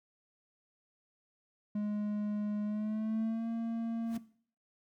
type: tone with pitch glide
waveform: triangle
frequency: 208.7 to 228.9 Hz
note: G#3 to A#3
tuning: +9 to -31 cents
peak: -29 dBFS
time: 1.75-4.18 s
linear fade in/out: 5 ms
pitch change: +160 cents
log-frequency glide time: 2.64-3.48 s
type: noise with exponential growth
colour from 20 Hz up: pink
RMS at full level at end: -46 dBFS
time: 4.01-4.17 s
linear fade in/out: 5 ms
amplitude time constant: 33 ms
effects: noise-tail reverb RT60 0.5 s tail -17 dB re dry + MP3 96 kbps